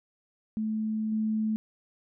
sine tone with level steps, 217.5 Hz, A3, 20 cents flat, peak -27 / -25 dBFS, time 0.57-1.56 s, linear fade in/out 0 ms, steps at 1.12 s, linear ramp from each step 2 ms, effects none

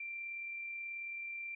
sine tone with amplitude modulation, 2360 Hz, D7, 8 cents sharp, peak -39 dBFS, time 0-1.55 s, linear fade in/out 5 ms, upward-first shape sine, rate 38.5 Hz, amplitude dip 25%, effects none

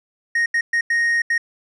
triangle tone bursts at uneven times, 1864.7 Hz, A#6, in tune, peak -14 dBFS, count 5, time 0.35-0.46 / 0.54-0.61 / 0.73-0.81 / 0.9-1.22 / 1.3-1.38 s, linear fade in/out 5 ms, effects resampled to 22050 Hz

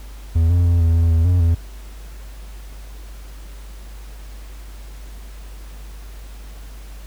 triangle tone with pitch steps, 82.2 / 87.3 / 85.8 / 83 / 83.7 / 82 / 89.2 / 83.7 Hz, E2 / F2 / F2 / E2 / E2 / E2 / F2 / E2, -4 / 0 / -30 / +12 / +27 / -9 / +37 / +27 cents, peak -10 dBFS, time 0.35-1.55 s, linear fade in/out 10 ms, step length 150 ms, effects added 50 Hz sine -33 dBFS peak until 7.06 s + pink hiss -46 dBFS RMS until 7.06 s

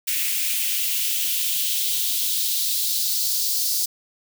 blue noise with high-pass filter sweep, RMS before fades -23 dBFS, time 0.07-3.86 s, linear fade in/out 10 ms, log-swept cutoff 2300 to 4800 Hz, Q 2.7, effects none

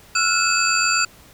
sine tone cluster, 1351 / 1439 / 2596 / 4652 / 7250 Hz, E6 / F#6 / E7 / D8 / A#8, +42 / -49 / -27 / -17 / -49 cents, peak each -22 dBFS, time 0.15-1.05 s, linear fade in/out 5 ms, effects tanh soft clip ceiling -7 dBFS + pink hiss -48 dBFS RMS until 1.33 s

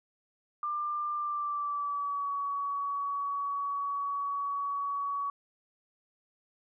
sine tone with pitch glide, 1192 to 1129 Hz, D6 to C#6, +25 to +31 cents, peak -30 dBFS, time 0.63-5.3 s, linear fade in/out 2 ms, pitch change -94 cents, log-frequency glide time 1.14-2.31 s, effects none

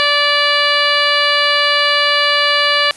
harmonic tone, 581 Hz, D5, 19 cents flat, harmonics 1 / 2 / 3 / 4 / 5 / 6 / 7 / 8, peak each -20 / -18 / -17 / -20 / -18 / -23 / -20 / -22 dBFS, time 0-2.91 s, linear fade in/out 0 ms, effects white hiss -38 dBFS RMS until 2.96 s + resampled to 24000 Hz

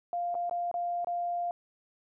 sine tone with dropouts, 698.5 Hz, F5, in tune, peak -29 dBFS, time 0.13-1.51 s, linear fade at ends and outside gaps 1 ms, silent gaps 0.344-0.351 / 0.496-0.511 / 0.714-0.741 / 1.046-1.071 s, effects none

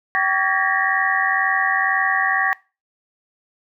sine tone cluster, 771 / 1138 / 1633 / 1824 / 1906 Hz, G5 / C#6 / G#6 / A#6 / A#6, -29 / +45 / -30 / -38 / +38 cents, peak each -23 / -23 / -24 / -22 / -22 dBFS, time 0.15-2.53 s, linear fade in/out 0 ms, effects noise-tail reverb RT60 0.3 s tail -22 dB re dry

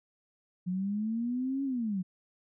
sine linear two-way sweep, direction up then down, 176.9 to 278 to 176.9 Hz, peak -29 dBFS, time 0.66-2.03 s, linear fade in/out 20 ms, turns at 1.64 s, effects none

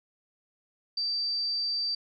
sine tone, 4658 Hz, D8, 15 cents flat, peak -27 dBFS, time 0.97-1.95 s, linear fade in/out 5 ms, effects none

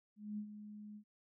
sine tone with ADSR envelope, 209.7 Hz, G#3, 17 cents sharp, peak -38 dBFS, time 0.16-1.04 s, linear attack 220 ms, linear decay 79 ms, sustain -10 dB, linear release 79 ms, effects none

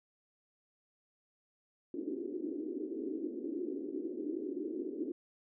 white band-pass noise, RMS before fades -39 dBFS, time 1.94-5.12 s, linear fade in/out 2 ms, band 280 to 370 Hz, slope 48 dB/octave, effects none

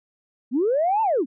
sine linear two-way sweep, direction up then down, 220 to 915 to 220 Hz, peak -17 dBFS, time 0.51-1.26 s, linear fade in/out 50 ms, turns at 1.02 s, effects tanh soft clip ceiling -13 dBFS

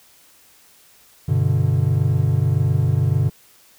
triangle chord, G major, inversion none, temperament equal with one note detuned, 98 / 125.12 / 146.83 Hz, G2 / B2 / D3, 0 / +23 / 0 cents, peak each -18 / -17 / -18 dBFS, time 1.28-3.3 s, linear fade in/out 10 ms, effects white hiss -52 dBFS RMS until 3.78 s

